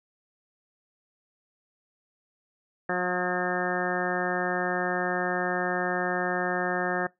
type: harmonic tone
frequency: 180 Hz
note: F#3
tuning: 47 cents flat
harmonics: 1 / 2 / 3 / 4 / 5 / 6 / 7 / 8 / 9 / 10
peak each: -34 / -32 / -33 / -32 / -39 / -40 / -36 / -41 / -33 / -34 dBFS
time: 2.89-7.07 s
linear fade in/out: 5 ms
effects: noise-tail reverb RT60 0.2 s tail -24 dB re dry